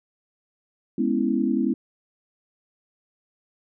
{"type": "chord", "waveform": "sine", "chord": "C# minor seventh", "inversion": "second", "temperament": "equal", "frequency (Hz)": [207.7, 246.9, 277.2, 329.6], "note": ["G#3", "B3", "C#4", "E4"], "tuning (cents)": [0, 0, 0, 0], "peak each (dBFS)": [-26, -24, -26, -26], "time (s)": [0.98, 1.74], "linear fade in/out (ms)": 5, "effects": []}